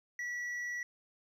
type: tone with hard clipping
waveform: sine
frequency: 1943 Hz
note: B6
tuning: 29 cents flat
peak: -37 dBFS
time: 0.19-0.83 s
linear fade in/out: 2 ms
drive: 4 dB
effects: none